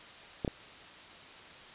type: clicks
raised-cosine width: 2 ms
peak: -18 dBFS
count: 2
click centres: 0.448 / 0.478 s
effects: white hiss -50 dBFS RMS until 1.74 s + resampled to 8000 Hz